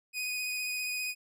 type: tone with vibrato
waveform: sawtooth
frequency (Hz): 2489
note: D#7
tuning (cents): 0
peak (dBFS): -29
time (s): 0.13-1.15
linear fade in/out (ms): 50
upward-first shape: triangle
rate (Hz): 15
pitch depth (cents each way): 19
effects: none